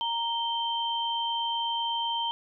sine tone pair together, 930 / 3128 Hz, A#5 / G7, -4 / -4 cents, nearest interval octave + major sixth, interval 2100 cents, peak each -29 / -30 dBFS, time 0.01-2.31 s, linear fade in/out 0 ms, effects none

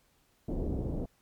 pink low-pass noise, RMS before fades -33 dBFS, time 0.48-1.06 s, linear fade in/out 5 ms, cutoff 520 Hz, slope 24 dB/octave, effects pink hiss -69 dBFS RMS until 1.21 s + MP3 96 kbps

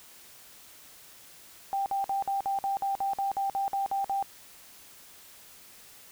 sine tone bursts, 788 Hz, G5, 9 cents sharp, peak -26 dBFS, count 14, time 1.73-4.226 s, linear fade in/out 0 ms, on 130 ms, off 52 ms, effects white hiss -52 dBFS RMS until 6.11 s

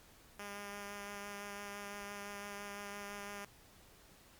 5% pulse tone with vibrato, 202.9 Hz, G#3, 40 cents flat, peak -33 dBFS, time 0.39-3.45 s, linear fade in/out 5 ms, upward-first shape sine, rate 5.9 Hz, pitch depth 12 cents each way, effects pink hiss -62 dBFS RMS until 4.39 s + Opus 48 kbps

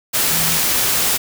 sine tone in noise, 165.2 Hz, E3, 4 cents sharp, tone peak -27 dBFS, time 0.3-0.59 s, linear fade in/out 20 ms, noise white, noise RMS -17 dBFS, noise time 0.13-1.18 s, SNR -13 dB, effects none

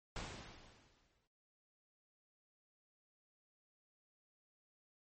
pink noise with exponential decay, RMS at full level -43 dBFS, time 0.16-1.27 s, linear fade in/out 1 ms, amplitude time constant 240 ms, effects low-pass 7000 Hz 12 dB/octave + MP3 32 kbps

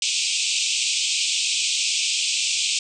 pink band-pass noise, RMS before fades -23 dBFS, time 0.02-2.79 s, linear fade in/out 2 ms, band 2400 to 8400 Hz, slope 96 dB/octave, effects none

